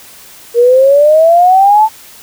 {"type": "exponential sweep", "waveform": "sine", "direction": "up", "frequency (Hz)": [466.2, 889], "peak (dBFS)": -3, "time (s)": [0.54, 1.89], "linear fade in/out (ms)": 50, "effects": ["white hiss -36 dBFS RMS until 2.22 s"]}